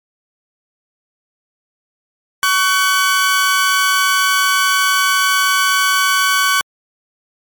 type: tone pair together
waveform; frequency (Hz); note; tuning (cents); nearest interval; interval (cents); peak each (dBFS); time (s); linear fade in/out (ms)
sawtooth; 1125.5 / 1514; C#6 / F#6; +26 / +39; perfect fourth; 513; -11; 2.43-6.61; 0
effects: MP3 96 kbps